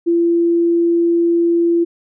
sine tone, 339.9 Hz, F4, 47 cents flat, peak -11 dBFS, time 0.06-1.85 s, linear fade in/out 20 ms, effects none

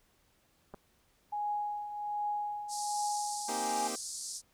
clicks, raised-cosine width 1 ms, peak -32 dBFS, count 2, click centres 0.739 / 0.744 s
sine tone with tremolo, 830.6 Hz, G#5, in tune, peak -30 dBFS, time 1.32-3.88 s, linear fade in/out 10 ms, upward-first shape triangle, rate 1.3 Hz, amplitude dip 65%
white band-pass noise, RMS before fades -41 dBFS, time 2.68-4.42 s, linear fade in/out 50 ms, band 4500 to 9600 Hz, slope 48 dB/octave
15% pulse chord, C minor seventh, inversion third, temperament equal, 233.1 / 261.6 / 311.1 / 392 Hz, Bb3 / C4 / Eb4 / G4, 0 / 0 / 0 / 0 cents, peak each -34 / -38 / -37 / -35 dBFS, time 3.48-3.96 s, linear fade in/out 10 ms
effects pink hiss -70 dBFS RMS until 4.53 s

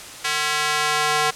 square tone with high-pass filter sweep, 151.1 Hz, D3, 50 cents sharp, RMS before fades -21 dBFS, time 0.24-1.31 s, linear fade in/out 10 ms, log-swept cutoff 1700 to 790 Hz, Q 0.88, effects white hiss -37 dBFS RMS until 1.35 s + low-pass 9000 Hz 12 dB/octave

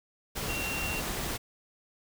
sine tone in noise, 2747 Hz, F7, 29 cents flat, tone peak -34 dBFS, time 0.48-1.01 s, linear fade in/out 20 ms, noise pink, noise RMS -34 dBFS, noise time 0.35-1.38 s, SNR -3 dB, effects none

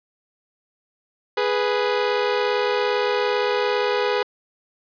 sawtooth tone pair together, 415.3 / 492.9 Hz, G#4 / B4, 0 / -3 cents, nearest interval minor third, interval 297 cents, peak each -18 dBFS, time 1.37-4.23 s, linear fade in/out 5 ms, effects resampled to 11025 Hz + 8-bit

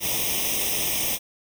white noise with comb filter, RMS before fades -25 dBFS, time 0-1.19 s, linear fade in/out 50 ms, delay 0.34 ms, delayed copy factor +0.95, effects none

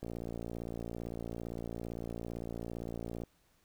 click train, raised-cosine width 2 ms, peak -27 dBFS, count 186, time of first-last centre 0.03-3.236 s, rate 57.7 Hz, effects pink hiss -71 dBFS RMS until 3.64 s

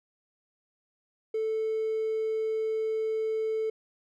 triangle tone with hard clipping, 440 Hz, A4, in tune, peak -27 dBFS, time 1.34-3.7 s, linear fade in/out 5 ms, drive 4 dB, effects none

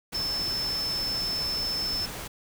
sine tone in noise, 5274 Hz, E8, in tune, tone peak -27 dBFS, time 0.14-2.06 s, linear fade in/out 10 ms, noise pink, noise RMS -37 dBFS, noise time 0.12-2.28 s, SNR +7 dB, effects none

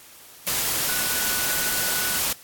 sine tone in noise, 1480 Hz, F#6, in tune, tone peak -32 dBFS, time 0.88-2.19 s, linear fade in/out 5 ms, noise white, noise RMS -24 dBFS, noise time 0.47-2.33 s, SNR -11 dB, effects white hiss -47 dBFS RMS until 2.43 s + AAC 64 kbps

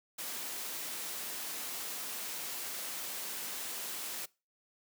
white noise, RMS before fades -40 dBFS, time 0.18-4.26 s, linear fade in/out 10 ms, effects noise-tail reverb RT60 0.3 s tail -23 dB re dry + high-pass 200 Hz 12 dB/octave

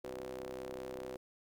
sawtooth ring-modulated tone, 64.9 Hz, C2, 13 cents flat, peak -35 dBFS, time 0.04-1.17 s, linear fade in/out 5 ms, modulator 439 Hz, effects 12-bit

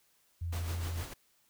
sine tone with vibrato, 84.8 Hz, E2, 50 cents sharp, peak -33 dBFS, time 0.41-1.03 s, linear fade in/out 10 ms, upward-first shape sine, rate 6.4 Hz, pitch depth 12 cents each way
pink noise with tremolo, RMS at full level -42 dBFS, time 0.52-1.14 s, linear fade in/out 10 ms, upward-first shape sine, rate 6.6 Hz, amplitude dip 50%
effects white hiss -70 dBFS RMS until 1.49 s

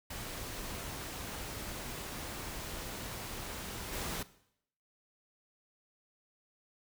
pink noise with level steps, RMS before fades -42 / -38 dBFS, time 0.1-4.23 s, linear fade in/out 5 ms, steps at 3.92 s, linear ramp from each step 20 ms, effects noise-tail reverb RT60 0.7 s tail -17 dB re dry

